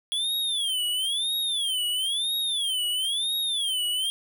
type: tone with vibrato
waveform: square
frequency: 3322 Hz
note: G#7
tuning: in tune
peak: -25 dBFS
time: 0.12-4.1 s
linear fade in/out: 0 ms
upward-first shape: sine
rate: 1 Hz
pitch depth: 220 cents each way
effects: none